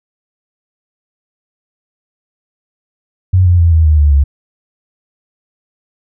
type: tone with pitch steps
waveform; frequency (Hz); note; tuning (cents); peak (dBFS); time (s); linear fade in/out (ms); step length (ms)
sine; 92.5 / 88.32 / 84.33 / 80.53 / 76.89 / 73.42 / 70.1; F#2 / F2 / E2 / E2 / D#2 / D2 / C#2; 0 / +20 / +40 / -40 / -20 / 0 / +20; -5; 3.33-4.24; 10; 130
effects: none